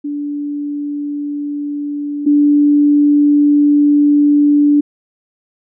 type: tone pair in turn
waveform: sine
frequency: 290.5 / 291.7 Hz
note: D4 / D4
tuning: -19 / -12 cents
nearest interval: unison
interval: 7 cents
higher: second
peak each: -18 / -7 dBFS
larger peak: second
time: 0.04-2.26 / 2.26-4.81 s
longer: second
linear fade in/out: 10 ms
effects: none